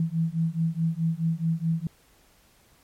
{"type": "beating tone pair", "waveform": "sine", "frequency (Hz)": [161.6, 166.3], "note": ["E3", "E3"], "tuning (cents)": [-34, 16], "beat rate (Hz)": 4.7, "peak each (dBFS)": [-26, -26], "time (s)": [0, 1.87], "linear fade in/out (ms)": 2, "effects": ["pink hiss -60 dBFS RMS until 2.83 s", "MP3 64 kbps"]}